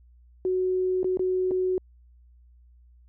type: tone with dropouts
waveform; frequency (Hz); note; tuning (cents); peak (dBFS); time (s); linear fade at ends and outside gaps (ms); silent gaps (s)
sine; 370; F#4; 0; -22; 0.45-1.78; 1; 1.031-1.044 / 1.172-1.194 / 1.51-1.515
effects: added 60 Hz sine -52 dBFS peak until 3.08 s